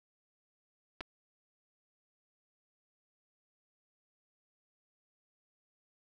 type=clicks; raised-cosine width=0.3 ms; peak=-25 dBFS; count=2; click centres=1.007 / 1.01 s; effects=none